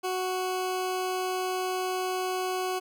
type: tone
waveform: 20% pulse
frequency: 370 Hz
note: F#4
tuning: in tune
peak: -23 dBFS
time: 0.03-2.8 s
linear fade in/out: 20 ms
effects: none